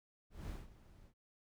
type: noise with ADSR envelope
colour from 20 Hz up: brown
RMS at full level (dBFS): -43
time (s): 0.3-1.14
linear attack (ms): 190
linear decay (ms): 180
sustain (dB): -17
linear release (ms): 85
effects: none